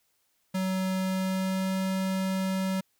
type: tone with pitch glide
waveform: square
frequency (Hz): 188.1 to 189.74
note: F#3 to F#3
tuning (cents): +29 to +44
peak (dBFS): -27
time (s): 0.54-2.81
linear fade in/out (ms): 10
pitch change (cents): +15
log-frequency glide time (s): 0.96-1.77
effects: white hiss -72 dBFS RMS until 2.99 s